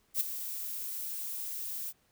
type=noise with ADSR envelope; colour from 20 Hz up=violet; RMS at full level=-27 dBFS; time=0.14-1.93 s; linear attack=67 ms; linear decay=9 ms; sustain=-11 dB; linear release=43 ms; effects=pink hiss -70 dBFS RMS until 2.11 s